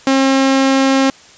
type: tone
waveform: sawtooth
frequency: 268.7 Hz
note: C4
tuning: 46 cents sharp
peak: -6 dBFS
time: 0.07-1.1 s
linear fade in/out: 2 ms
effects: white hiss -42 dBFS RMS until 1.37 s + resampled to 16000 Hz